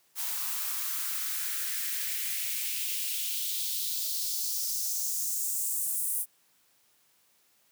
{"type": "noise with high-pass filter sweep", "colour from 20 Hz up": "blue", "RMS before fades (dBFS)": -32, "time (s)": [0.15, 6.26], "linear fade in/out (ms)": 50, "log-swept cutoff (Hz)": [870, 10000], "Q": 2.4, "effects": ["white hiss -67 dBFS RMS until 7.71 s", "high-pass 100 Hz 12 dB/octave"]}